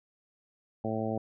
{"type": "harmonic tone", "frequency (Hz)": 110.5, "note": "A2", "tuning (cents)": 8, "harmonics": [1, 2, 3, 4, 5, 6, 7], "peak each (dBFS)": [-37, -34, -38, -38, -37, -38, -39], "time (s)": [0.84, 1.18], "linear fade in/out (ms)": 5, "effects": []}